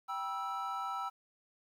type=chord; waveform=triangle; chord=E minor; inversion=first; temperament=equal with one note detuned; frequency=784 / 969.1 / 1318.5 Hz; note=G5 / B5 / E6; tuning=0 / -33 / 0 cents; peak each=-39 / -40 / -36 dBFS; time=0.08-1.1 s; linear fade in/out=20 ms; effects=11-bit